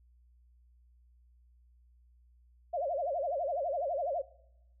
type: tone with vibrato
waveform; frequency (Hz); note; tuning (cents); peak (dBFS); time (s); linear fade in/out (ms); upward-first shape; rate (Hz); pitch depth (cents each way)
sine; 620; D#5; -6; -30; 2.73-4.22; 10; sine; 12; 250
effects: noise-tail reverb RT60 0.9 s tail -21 dB re dry + added 60 Hz sine -60 dBFS peak until 4.8 s